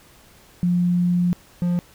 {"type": "tone pair in turn", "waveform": ["sine", "triangle"], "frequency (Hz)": [176.6, 175.63], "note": ["F3", "F3"], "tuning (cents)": [20, 10], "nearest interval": "unison", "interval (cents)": 10, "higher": "first", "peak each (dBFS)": -16, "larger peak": "neither", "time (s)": [[0.63, 1.33], [1.62, 1.79]], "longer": "first", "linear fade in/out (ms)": 0, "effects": ["pink hiss -51 dBFS RMS until 1.94 s"]}